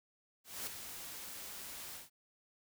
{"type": "noise with ADSR envelope", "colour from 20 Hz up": "white", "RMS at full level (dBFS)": -40, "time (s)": [0.44, 2.1], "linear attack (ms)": 230, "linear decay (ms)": 6, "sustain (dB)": -7, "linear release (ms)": 150, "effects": []}